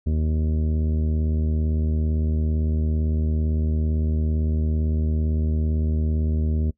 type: harmonic tone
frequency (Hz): 77.78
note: D#2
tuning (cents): 0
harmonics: 1 / 2 / 3 / 4 / 5 / 6 / 7 / 8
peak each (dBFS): -20 / -30 / -29 / -40 / -38 / -47 / -48 / -49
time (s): 0.06-6.71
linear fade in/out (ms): 10
effects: noise-tail reverb RT60 0.1 s tail -22 dB re dry